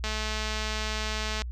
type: click train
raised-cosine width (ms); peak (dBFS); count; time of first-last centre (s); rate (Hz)
0.2; -15; 299; 0.04-1.42; 216
effects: added 60 Hz sine -32 dBFS peak until 1.51 s